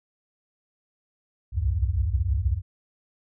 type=tone cluster; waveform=sine; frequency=61.3 / 67.5 / 80.2 / 96.1 Hz; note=B1 / C#2 / E2 / G2; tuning=-12 / -45 / -47 / -34 cents; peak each=-27 dBFS; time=1.52-2.62 s; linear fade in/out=50 ms; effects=none